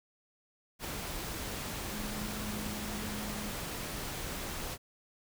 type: tone in noise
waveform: sine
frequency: 210 Hz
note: G#3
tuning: 19 cents sharp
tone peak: -40 dBFS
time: 1.9-3.54 s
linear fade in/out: 50 ms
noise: pink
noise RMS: -39 dBFS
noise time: 0.79-4.78 s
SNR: -4 dB
effects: none